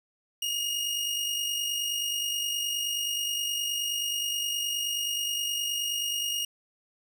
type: tone with amplitude modulation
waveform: sawtooth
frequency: 2861 Hz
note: F7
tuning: 41 cents sharp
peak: -23 dBFS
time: 0.42-6.45 s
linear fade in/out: 5 ms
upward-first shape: sine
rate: 49.5 Hz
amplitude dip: 40%
effects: none

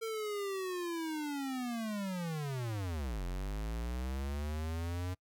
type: linear two-way sweep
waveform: square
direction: down then up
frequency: 454.5 to 43.35 to 92.2 Hz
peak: -36 dBFS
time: 0.01-5.15 s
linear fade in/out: 20 ms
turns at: 3.24 s
effects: noise-tail reverb RT60 0.1 s tail -24 dB re dry

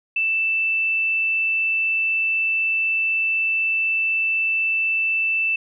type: tone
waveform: sine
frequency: 2652 Hz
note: E7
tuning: 10 cents sharp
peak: -18 dBFS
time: 0.16-5.56 s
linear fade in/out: 5 ms
effects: none

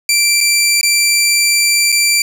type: tone with dropouts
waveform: 15% pulse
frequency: 2349 Hz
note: D7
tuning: in tune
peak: -3 dBFS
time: 0.09-2.22 s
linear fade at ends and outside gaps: 2 ms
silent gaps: 0.406-0.41 / 0.812-0.83 / 1.92-1.924 s
effects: none

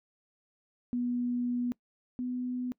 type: tone pair in turn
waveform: sine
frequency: 244.1 / 249.4 Hz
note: B3 / B3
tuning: -20 / +17 cents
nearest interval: unison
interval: 37 cents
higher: second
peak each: -28 / -31 dBFS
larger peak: first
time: 0.93-1.72 / 2.19-2.72 s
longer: first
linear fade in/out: 0 ms
effects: noise-tail reverb RT60 0.1 s tail -23 dB re dry

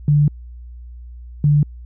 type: tone pair in turn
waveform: sine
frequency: 146.83 / 146.83 Hz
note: D3 / D3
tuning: 0 / 0 cents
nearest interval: unison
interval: 0 cents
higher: neither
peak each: -10 dBFS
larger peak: neither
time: 0.08-0.28 / 1.44-1.63 s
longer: first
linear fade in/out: 2 ms
effects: added 60 Hz sine -33 dBFS peak until 1.85 s

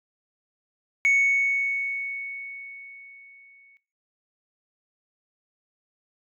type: tone with exponential decay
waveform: sine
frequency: 2219 Hz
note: C#7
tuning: 1 cent sharp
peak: -14 dBFS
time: 1.05-3.77 s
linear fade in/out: 0 ms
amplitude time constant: 590 ms
effects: noise-tail reverb RT60 0.4 s tail -21 dB re dry + tanh soft clip ceiling -15 dBFS

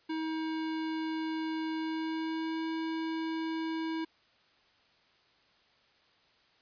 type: tone with pitch glide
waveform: square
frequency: 318.3 to 322.9 Hz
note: D#4 to E4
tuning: +39 to -36 cents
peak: -33 dBFS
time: 0.09-4.05 s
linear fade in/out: 10 ms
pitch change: +25 cents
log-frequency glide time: 1.77-2.67 s
effects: white hiss -66 dBFS RMS until 6.61 s + resampled to 11025 Hz

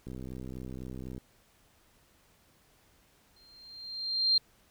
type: click train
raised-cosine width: 3 ms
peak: -29 dBFS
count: 72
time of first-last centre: 0.07-1.179 s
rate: 64 Hz
type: tone with exponential growth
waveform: sine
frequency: 4181 Hz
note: C8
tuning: 2 cents flat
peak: -20 dBFS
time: 3.36-4.38 s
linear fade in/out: 5 ms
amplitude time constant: 220 ms
effects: pink hiss -65 dBFS RMS until 4.7 s

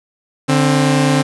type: tone pair together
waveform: sawtooth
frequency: 146.83 / 264.1 Hz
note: D3 / C4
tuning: 0 / +16 cents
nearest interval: minor seventh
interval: 1016 cents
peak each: -10 dBFS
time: 0.48-1.23 s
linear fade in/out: 20 ms
effects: resampled to 24000 Hz + 7-bit

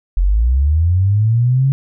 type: linear sweep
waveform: sine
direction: up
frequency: 41.69 to 138.59 Hz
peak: -10 dBFS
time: 0.17-1.72 s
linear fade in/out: 0 ms
effects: none

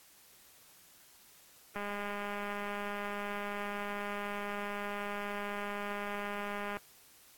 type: click train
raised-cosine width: 0.5 ms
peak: -24 dBFS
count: 1023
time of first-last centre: 1.76-6.77 s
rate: 204 Hz
effects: white hiss -60 dBFS RMS until 7.37 s + AAC 64 kbps

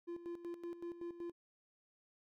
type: tone with tremolo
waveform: triangle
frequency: 344 Hz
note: F4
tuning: 26 cents flat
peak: -39 dBFS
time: 0.07-1.32 s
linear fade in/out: 20 ms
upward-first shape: square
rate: 5.3 Hz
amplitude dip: 70%
effects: none

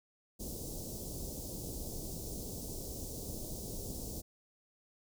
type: band-stop noise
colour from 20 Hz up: pink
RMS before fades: -42 dBFS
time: 0.39-4.22 s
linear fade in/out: 20 ms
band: 580 to 5300 Hz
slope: 24 dB/octave
effects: none

